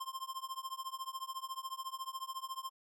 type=tone with tremolo; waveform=square; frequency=1054 Hz; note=C6; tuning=12 cents sharp; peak=-37 dBFS; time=0-2.7 s; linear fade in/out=10 ms; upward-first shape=triangle; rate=14 Hz; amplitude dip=100%; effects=none